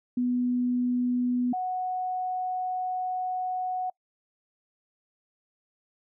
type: tone pair in turn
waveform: sine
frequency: 246.9 / 737.5 Hz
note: B3 / F#5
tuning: 0 / -6 cents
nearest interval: octave + perfect fifth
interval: 1894 cents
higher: second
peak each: -23 / -27 dBFS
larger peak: first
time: 0.17-1.53 / 1.53-3.9 s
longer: second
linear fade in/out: 5 ms
effects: noise-tail reverb RT60 0.1 s tail -25 dB re dry